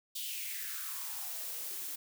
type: noise with high-pass filter sweep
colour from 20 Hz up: blue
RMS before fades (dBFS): -40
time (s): 0.15-1.96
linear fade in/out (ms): 10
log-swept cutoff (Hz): 3500 to 260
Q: 4.2
effects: none